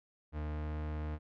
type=tone with pitch glide; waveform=40% pulse; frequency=75.7 to 76.31 Hz; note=D#2 to D#2; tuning=-47 to -33 cents; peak=-35 dBFS; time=0.32-1.19 s; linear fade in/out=50 ms; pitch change=+14 cents; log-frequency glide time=0.47-0.73 s; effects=low-pass 2000 Hz 12 dB/octave